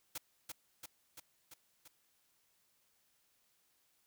white noise with echo, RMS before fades -42 dBFS, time 0.15-0.18 s, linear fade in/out 5 ms, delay 340 ms, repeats 5, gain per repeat -3 dB, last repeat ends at 1.88 s, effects white hiss -75 dBFS RMS until 4.06 s

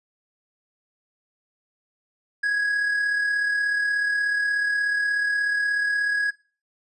triangle tone with amplitude modulation, 1661.2 Hz, G#6, in tune, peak -17 dBFS, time 2.43-6.31 s, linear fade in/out 10 ms, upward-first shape sine, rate 36.6 Hz, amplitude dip 35%, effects noise-tail reverb RT60 0.4 s tail -22 dB re dry + resampled to 24000 Hz

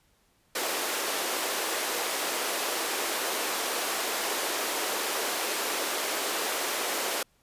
pink high-pass noise, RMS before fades -30 dBFS, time 0.55-7.23 s, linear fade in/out 5 ms, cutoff 350 Hz, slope 24 dB/octave, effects pink hiss -67 dBFS RMS until 7.42 s + resampled to 32000 Hz

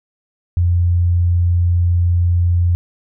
sine tone, 87.31 Hz, F2, in tune, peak -11 dBFS, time 0.57-2.75 s, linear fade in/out 0 ms, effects none

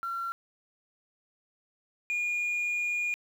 sine tone pair in turn, 1365 / 2432 Hz, F6 / D#7, -40 / -40 cents, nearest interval minor seventh, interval 1000 cents, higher second, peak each -30 / -25 dBFS, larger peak second, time 0.03-0.32 / 2.1-3.14 s, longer second, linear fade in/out 0 ms, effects tanh soft clip ceiling -26 dBFS + 9-bit

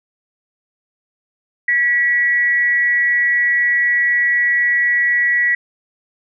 sine tone with amplitude modulation, 1938 Hz, B6, 33 cents flat, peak -10 dBFS, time 1.68-5.55 s, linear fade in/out 5 ms, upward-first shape sine, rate 272 Hz, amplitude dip 50%, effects none

